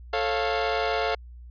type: chord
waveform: sawtooth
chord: A augmented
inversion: none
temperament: equal with one note detuned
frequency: 440 / 547.4 / 698.5 Hz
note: A4 / C#5 / E#5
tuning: 0 / -22 / 0 cents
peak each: -24 / -26 / -23 dBFS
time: 0.13-1.15 s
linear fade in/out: 5 ms
effects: added 60 Hz sine -41 dBFS peak until 1.5 s + resampled to 11025 Hz